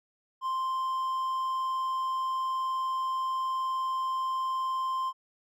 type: tone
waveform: triangle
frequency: 1046.5 Hz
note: C6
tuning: in tune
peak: -26 dBFS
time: 0.41-5.13 s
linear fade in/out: 50 ms
effects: none